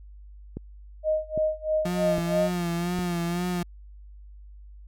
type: click train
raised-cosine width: 3 ms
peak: -20 dBFS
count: 4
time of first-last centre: 0.57-2.989 s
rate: 1.24 Hz
type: tone with tremolo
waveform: sine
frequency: 622.3 Hz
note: D#5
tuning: in tune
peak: -20 dBFS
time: 1.03-2.51 s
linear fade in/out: 50 ms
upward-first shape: sine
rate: 3.1 Hz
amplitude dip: 95%
type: tone with vibrato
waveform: 35% pulse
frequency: 174.61 Hz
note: F3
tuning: in tune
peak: -24 dBFS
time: 1.85-3.63 s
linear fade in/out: 5 ms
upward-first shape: sine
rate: 2 Hz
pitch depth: 50 cents each way
effects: added 50 Hz sine -43 dBFS peak until 4.87 s